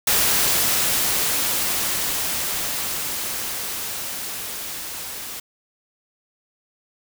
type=noise with level ramp; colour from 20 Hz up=white; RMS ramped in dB=-18 to -33 dBFS; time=0.07-5.4 s; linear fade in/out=5 ms; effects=none